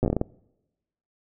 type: slowing click train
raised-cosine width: 2 ms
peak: -10 dBFS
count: 9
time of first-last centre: 0.03-0.214 s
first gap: 8 ms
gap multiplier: 1.29
effects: noise-tail reverb RT60 1.0 s tail -25 dB re dry